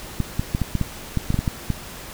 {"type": "clicks", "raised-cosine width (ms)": 5, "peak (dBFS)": -8, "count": 12, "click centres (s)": [0.203, 0.395, 0.549, 0.617, 0.753, 0.813, 1.173, 1.304, 1.343, 1.39, 1.478, 1.703], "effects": ["pink hiss -37 dBFS RMS until 2.13 s"]}